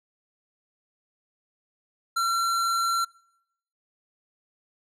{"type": "tone", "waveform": "square", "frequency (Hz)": 1361, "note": "F6", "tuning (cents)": -45, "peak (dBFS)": -23, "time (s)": [2.16, 3.05], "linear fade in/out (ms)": 10, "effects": ["noise-tail reverb RT60 0.8 s tail -25 dB re dry", "low-pass 12000 Hz 12 dB/octave"]}